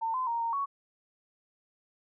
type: tone with pitch steps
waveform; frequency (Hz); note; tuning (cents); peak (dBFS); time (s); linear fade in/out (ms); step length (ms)
sine; 904 / 1025 / 932 / 923 / 1115; A5 / C6 / A#5 / A#5 / C#6; +47 / -36 / -1 / -17 / +10; -28; 0.01-0.66; 20; 130
effects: none